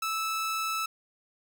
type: tone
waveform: sawtooth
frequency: 1311 Hz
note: E6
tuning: 10 cents flat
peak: -25 dBFS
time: 0.02-0.86 s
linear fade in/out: 5 ms
effects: none

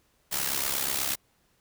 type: noise with amplitude modulation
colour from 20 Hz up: white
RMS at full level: -26 dBFS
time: 0.31-1.16 s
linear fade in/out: 20 ms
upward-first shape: sine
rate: 68.2 Hz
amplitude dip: 70%
effects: pink hiss -68 dBFS RMS until 1.6 s

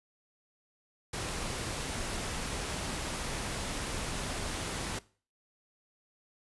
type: noise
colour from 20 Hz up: pink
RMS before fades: -36 dBFS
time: 1.13-4.99 s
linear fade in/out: 5 ms
effects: noise-tail reverb RT60 0.4 s tail -20 dB re dry + resampled to 24000 Hz

